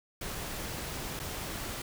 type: noise with dropouts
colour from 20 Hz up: pink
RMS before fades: -38 dBFS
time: 0.21-1.82 s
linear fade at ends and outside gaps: 5 ms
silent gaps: 1.193-1.198 s
effects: none